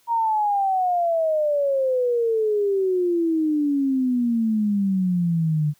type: exponential sweep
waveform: sine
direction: down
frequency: 944 to 146.6 Hz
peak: -18 dBFS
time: 0.07-5.74 s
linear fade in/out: 50 ms
effects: white hiss -61 dBFS RMS until 5.79 s